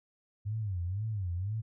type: tone with vibrato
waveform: sine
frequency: 98 Hz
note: G2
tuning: in tune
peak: -31 dBFS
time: 0.45-1.62 s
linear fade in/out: 20 ms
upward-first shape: sine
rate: 2 Hz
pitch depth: 220 cents each way
effects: none